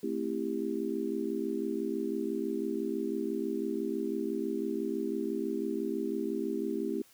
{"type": "chord", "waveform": "sine", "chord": "A minor seventh", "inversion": "none", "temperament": "just", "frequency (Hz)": [220, 264, 330, 396], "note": ["A3", "C4", "E4", "G4"], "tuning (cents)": [0, 16, 2, 18], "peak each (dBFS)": [-37, -37, -35, -35], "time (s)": [0.03, 7.02], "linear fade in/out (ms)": 5, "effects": ["white hiss -61 dBFS RMS until 7.13 s", "high-pass 60 Hz 12 dB/octave"]}